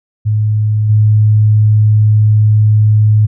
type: tone with level steps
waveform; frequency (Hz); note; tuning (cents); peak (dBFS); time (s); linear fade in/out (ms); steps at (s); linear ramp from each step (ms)
sine; 106.9; A2; -49; -9 / -5; 0.25-3.27; 20; 0.89; 10
effects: none